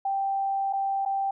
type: tone with dropouts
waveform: sine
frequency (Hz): 784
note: G5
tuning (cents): 0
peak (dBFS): -24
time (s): 0.05-1.31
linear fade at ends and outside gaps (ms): 5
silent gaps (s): 0.728-0.733 / 1.052-1.059
effects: none